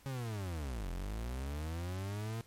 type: linear two-way sweep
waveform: 40% pulse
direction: down then up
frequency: 138.59 to 41.84 to 115.5 Hz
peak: -36 dBFS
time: 0.06-2.41 s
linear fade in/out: 0 ms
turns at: 0.9 s
effects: pink hiss -63 dBFS RMS until 2.46 s + MP3 64 kbps